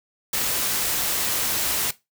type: noise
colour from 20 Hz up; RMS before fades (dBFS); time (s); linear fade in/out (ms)
white; -24; 0.33-1.91; 5
effects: noise-tail reverb RT60 0.2 s tail -17 dB re dry